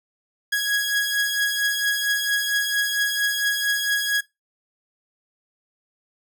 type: beating tone pair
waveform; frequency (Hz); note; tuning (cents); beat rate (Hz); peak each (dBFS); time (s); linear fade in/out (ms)
sawtooth; 1656 / 1660.4; G#6 / G#6; -5 / -1; 4.4; -23 / -18; 0.52-4.21; 10
effects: noise-tail reverb RT60 0.2 s tail -20 dB re dry